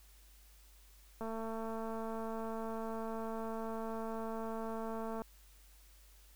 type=click train; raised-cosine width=1 ms; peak=-29 dBFS; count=899; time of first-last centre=1.21-5.219 s; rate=224 Hz; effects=added 50 Hz sine -59 dBFS peak until 6.35 s + white hiss -65 dBFS RMS until 6.35 s